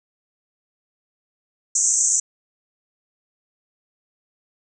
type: band-pass noise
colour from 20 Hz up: pink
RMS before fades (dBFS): -19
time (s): 1.75-2.2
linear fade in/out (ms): 5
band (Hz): 6100 to 8000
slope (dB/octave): 96
effects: none